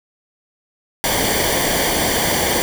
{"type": "noise with comb filter", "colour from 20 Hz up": "pink", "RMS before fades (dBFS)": -18, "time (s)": [1.04, 2.62], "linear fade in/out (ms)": 0, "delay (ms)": 0.76, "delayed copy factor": -0.7, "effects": []}